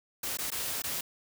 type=noise with dropouts; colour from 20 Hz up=white; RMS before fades=-34 dBFS; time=0.23-1.01 s; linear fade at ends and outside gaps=5 ms; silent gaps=0.372-0.386 / 0.504-0.517 / 0.821-0.838 s; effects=none